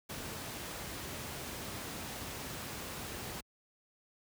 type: noise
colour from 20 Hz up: pink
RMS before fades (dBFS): -42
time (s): 0.09-3.41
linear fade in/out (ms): 10
effects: high-pass 60 Hz 12 dB/octave